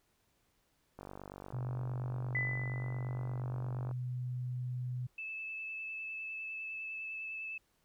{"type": "click train", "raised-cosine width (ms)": 1, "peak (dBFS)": -32, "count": 143, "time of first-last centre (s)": [0.99, 3.912], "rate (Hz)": 48.6}
{"type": "tone", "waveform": "sine", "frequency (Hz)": 124.9, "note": "B2", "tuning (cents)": 20, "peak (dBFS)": -35, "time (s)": [1.53, 5.07], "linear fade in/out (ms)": 10}
{"type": "tone with exponential decay", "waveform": "sine", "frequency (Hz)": 2000, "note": "B6", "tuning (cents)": 21, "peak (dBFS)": -30, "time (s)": [2.35, 3.41], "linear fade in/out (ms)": 2, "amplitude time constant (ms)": 230}
{"type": "tone with vibrato", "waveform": "sine", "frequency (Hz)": 2620, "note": "E7", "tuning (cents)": -11, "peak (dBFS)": -39, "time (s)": [5.18, 7.58], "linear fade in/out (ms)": 5, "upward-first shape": "sine", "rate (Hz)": 9.9, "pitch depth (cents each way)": 12}
{"effects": ["pink hiss -75 dBFS RMS until 7.84 s"]}